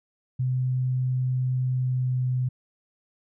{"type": "tone with pitch glide", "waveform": "sine", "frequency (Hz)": [127.9, 126.94], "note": ["C3", "B2"], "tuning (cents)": [-39, 48], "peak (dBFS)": -22, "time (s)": [0.39, 2.49], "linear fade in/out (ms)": 10, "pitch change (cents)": -13, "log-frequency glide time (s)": [1.7, 2.29], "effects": []}